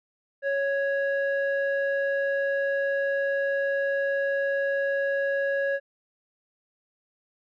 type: tone with low-pass filter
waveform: square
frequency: 554.4 Hz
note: C#5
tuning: in tune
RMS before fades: -26 dBFS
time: 0.42-5.8 s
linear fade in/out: 50 ms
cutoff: 1400 Hz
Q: 5.3
effects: none